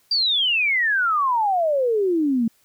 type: exponential sweep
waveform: sine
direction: down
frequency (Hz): 4777 to 220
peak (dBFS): -17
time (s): 0.11-2.48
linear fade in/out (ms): 5
effects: white hiss -61 dBFS RMS until 2.64 s